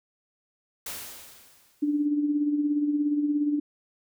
white noise with exponential decay, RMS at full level -34 dBFS, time 0.86-2.06 s, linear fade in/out 5 ms, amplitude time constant 260 ms
sine tone with tremolo, 293.7 Hz, D4, in tune, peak -20 dBFS, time 1.82-3.6 s, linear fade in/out 10 ms, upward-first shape sine, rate 17 Hz, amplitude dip 50%
effects none

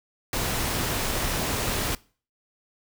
pink noise, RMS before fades -27 dBFS, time 0.33-1.95 s, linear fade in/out 2 ms, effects noise-tail reverb RT60 0.4 s tail -22 dB re dry

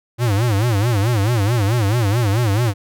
square tone with vibrato, 109.8 Hz, A2, 3 cents flat, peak -15 dBFS, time 0.18-2.74 s, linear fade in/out 50 ms, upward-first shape sine, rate 4.6 Hz, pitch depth 210 cents each way, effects none

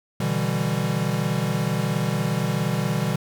square chord, E minor seventh, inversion second, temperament equal with one note detuned, 123.47 / 147.85 / 164.81 / 196 Hz, B2 / D3 / E3 / G3, 0 / +12 / 0 / 0 cents, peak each -28 dBFS, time 0.2-3.16 s, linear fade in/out 5 ms, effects none

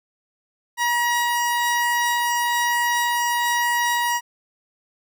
45% pulse tone pair together, 956 / 1910.9 Hz, A#5 / A#6, +43 / +42 cents, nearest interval octave, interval 1199 cents, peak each -21 / -23 dBFS, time 0.77-4.21 s, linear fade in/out 50 ms, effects none

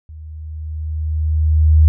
sine tone with level ramp, 77.78 Hz, D#2, in tune, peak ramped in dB -32 to -5 dBFS, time 0.09-1.88 s, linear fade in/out 0 ms, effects none

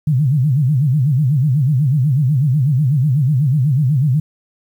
sine tone with vibrato, 138.59 Hz, C#3, in tune, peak -11 dBFS, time 0.07-4.2 s, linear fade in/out 5 ms, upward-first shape sine, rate 8.1 Hz, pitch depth 220 cents each way, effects 8-bit

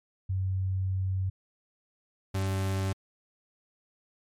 sine / 40% pulse tone pair in turn, 94.5 / 96.21 Hz, F#2 / G2, +37 / -32 cents, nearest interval unison, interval 31 cents, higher second, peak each -26 dBFS, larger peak neither, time 0.29-1.3 / 2.34-2.93 s, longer first, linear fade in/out 10 ms, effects MP3 64 kbps

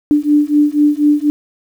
sine beating tone pair, 293.4 / 297.5 Hz, D4 / D4, -2 / +22 cents, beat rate 4.1 Hz, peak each -12 dBFS, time 0.11-1.3 s, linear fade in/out 0 ms, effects 7-bit

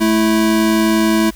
square tone pair together, 217.8 / 329.2 Hz, A3 / E4, -17 / -2 cents, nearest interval perfect fifth, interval 715 cents, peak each -15 dBFS, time 0-1.31 s, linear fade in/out 20 ms, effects added 50 Hz sine -36 dBFS peak until 1.35 s + white hiss -44 dBFS RMS until 1.35 s

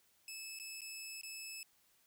15% pulse tone with dropouts, 2607 Hz, E7, 20 cents flat, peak -38 dBFS, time 0.28-1.63 s, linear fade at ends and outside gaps 1 ms, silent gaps 0.589-0.598 / 0.808-0.817 / 1.213-1.233 s, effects white hiss -72 dBFS RMS until 2.06 s

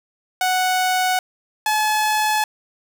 sawtooth tone pair in turn, 740 / 856.3 Hz, F#5 / A5, 0 / -47 cents, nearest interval minor third, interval 253 cents, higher second, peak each -13 dBFS, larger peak neither, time 0.41-1.19 / 1.66-2.44 s, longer neither, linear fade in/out 2 ms, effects none

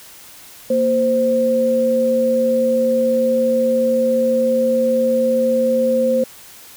sine tone pair together, 233.1 / 521.5 Hz, A#3 / C5, 0 / -6 cents, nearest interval octave + major second, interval 1394 cents, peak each -20 / -14 dBFS, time 0.7-6.24 s, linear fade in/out 5 ms, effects white hiss -41 dBFS RMS until 6.76 s

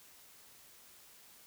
silence, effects white hiss -59 dBFS RMS until 1.46 s

